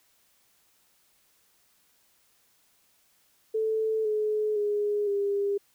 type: tone with pitch steps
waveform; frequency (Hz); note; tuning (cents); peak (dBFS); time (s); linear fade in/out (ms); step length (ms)
sine; 439.4 / 426.6 / 414.3 / 402.2; A4 / G#4 / G#4 / G4; -2 / +46 / -4 / +44; -24; 3.54-5.58; 10; 510
effects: white hiss -66 dBFS RMS until 5.74 s